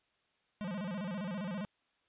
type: tone with vibrato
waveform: square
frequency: 191.6 Hz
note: G3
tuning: 39 cents flat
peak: -37 dBFS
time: 0.61-1.65 s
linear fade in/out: 0 ms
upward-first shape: square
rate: 15 Hz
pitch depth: 160 cents each way
effects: white hiss -75 dBFS RMS until 2.08 s + resampled to 8000 Hz